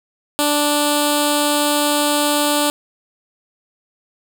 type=tone with notch filter; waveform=5% pulse; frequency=293.7 Hz; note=D4; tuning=in tune; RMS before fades=-17 dBFS; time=0.39-2.7 s; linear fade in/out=0 ms; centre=2000 Hz; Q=0.67; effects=none